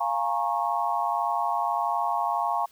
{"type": "chord", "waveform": "sine", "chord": "Bb minor seventh", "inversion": "second", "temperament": "equal with one note detuned", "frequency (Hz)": [698.5, 830.6, 932.3, 1094.7], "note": ["F5", "Ab5", "Bb5", "Db6"], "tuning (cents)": [0, 0, 0, -22], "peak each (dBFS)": -29, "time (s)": [0, 2.66], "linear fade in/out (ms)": 10, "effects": ["white hiss -58 dBFS RMS until 2.71 s"]}